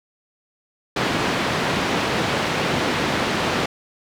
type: band-pass noise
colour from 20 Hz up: pink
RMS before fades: -22 dBFS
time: 0.96-3.66 s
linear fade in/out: 5 ms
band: 150 to 3600 Hz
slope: 12 dB/octave
effects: none